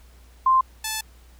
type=tone pair in turn; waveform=sine / 5% pulse; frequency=1046.5 / 873.4 Hz; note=C6 / A5; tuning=0 / -13 cents; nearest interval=minor third; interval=313 cents; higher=first; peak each=-14 dBFS; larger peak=neither; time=0.46-0.61 / 0.84-1.01 s; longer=second; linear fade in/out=5 ms; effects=added 60 Hz sine -48 dBFS peak until 1.39 s + pink hiss -57 dBFS RMS until 1.39 s